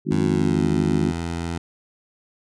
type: harmonic tone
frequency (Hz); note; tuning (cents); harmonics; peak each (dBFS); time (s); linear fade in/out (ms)
51.91; G#1; 0; 3 / 4 / 5 / 6 / 7; -23 / -24 / -25 / -26 / -26; 0.05-1.13; 50
type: tone with pitch glide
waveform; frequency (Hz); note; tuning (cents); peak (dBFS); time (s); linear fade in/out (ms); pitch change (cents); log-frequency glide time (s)
15% pulse; 92.5 to 84.33; F#2 to E2; 0 to +40; -19; 0.11-1.58; 5; -160; 0.22-0.66
effects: resampled to 22050 Hz